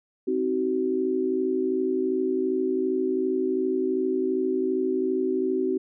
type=chord; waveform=sine; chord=C diminished; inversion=none; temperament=just; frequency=261.6 / 314 / 376.7 Hz; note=C4 / Eb4 / Gb4; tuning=0 / +16 / +31 cents; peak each=-28 / -30 / -24 dBFS; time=0.27-5.78 s; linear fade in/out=10 ms; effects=none